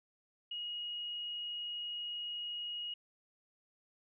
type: tone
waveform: sine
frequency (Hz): 2887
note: F#7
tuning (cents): -43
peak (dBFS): -38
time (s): 0.51-2.94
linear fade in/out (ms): 5
effects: none